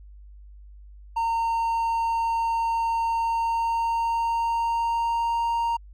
triangle tone with pitch glide, 917 to 929.8 Hz, A#5 to A#5, -29 to -5 cents, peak -20 dBFS, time 1.16-5.77 s, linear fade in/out 10 ms, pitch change +24 cents, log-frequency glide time 3.15-5.42 s, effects added 50 Hz sine -43 dBFS peak until 5.93 s

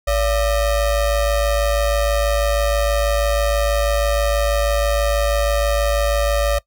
square ring-modulated tone, 313.1 Hz, D#4, 11 cents sharp, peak -13 dBFS, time 0.07-6.59 s, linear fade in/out 10 ms, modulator 260 Hz, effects noise-tail reverb RT60 0.1 s tail -21 dB re dry

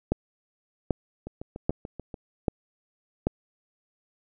two click trains, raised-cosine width 2 ms, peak -23 / -9 dBFS, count 7 / 5, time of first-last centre 1.27-2.142 / 0.12-3.27 s, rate 6.88 / 1.27 Hz, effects none

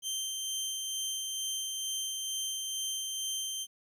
20% pulse tone with tremolo, 3135 Hz, G7, 1 cent flat, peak -27 dBFS, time 0.02-3.67 s, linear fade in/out 50 ms, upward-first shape sine, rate 2.2 Hz, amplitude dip 25%, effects 11-bit

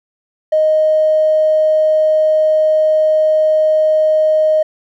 triangle tone, 622 Hz, D#5, 1 cent flat, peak -5 dBFS, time 0.52-4.63 s, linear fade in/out 10 ms, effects tanh soft clip ceiling -7 dBFS

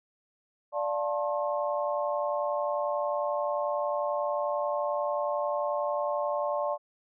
sine chord, D minor seventh, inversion none, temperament equal with one note detuned, 587.3 / 698.5 / 880 / 1071 Hz, D5 / F5 / A5 / C6, 0 / 0 / 0 / +40 cents, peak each -29 / -35 / -35 / -34 dBFS, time 0.72-6.78 s, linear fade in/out 50 ms, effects none

